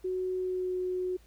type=tone with pitch glide; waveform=sine; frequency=369.9 to 366.1 Hz; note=F#4 to F#4; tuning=0 to -18 cents; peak=-29 dBFS; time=0.04-1.17 s; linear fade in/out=10 ms; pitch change=-18 cents; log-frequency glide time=0.36-0.77 s; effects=added 55 Hz sine -57 dBFS peak until 1.26 s + pink hiss -64 dBFS RMS until 1.26 s